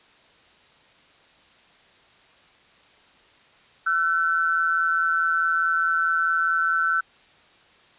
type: tone pair together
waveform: sine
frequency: 1345.3 / 1510 Hz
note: E6 / F#6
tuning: +35 / +35 cents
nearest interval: major second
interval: 200 cents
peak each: -22 / -22 dBFS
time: 3.86-7.01 s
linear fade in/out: 10 ms
effects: white hiss -55 dBFS RMS until 7.98 s + resampled to 8000 Hz